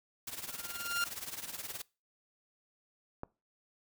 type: noise with tremolo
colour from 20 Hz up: white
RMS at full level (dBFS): -39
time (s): 0.27-1.82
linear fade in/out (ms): 5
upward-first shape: triangle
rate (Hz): 19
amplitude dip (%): 85
type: tone with exponential growth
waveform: sawtooth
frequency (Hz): 1396.9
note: F6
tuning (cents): 0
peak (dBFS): -25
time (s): 0.35-1.04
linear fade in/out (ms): 1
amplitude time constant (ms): 150
type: click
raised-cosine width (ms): 1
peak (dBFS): -25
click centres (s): 3.234
effects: noise-tail reverb RT60 0.3 s tail -23 dB re dry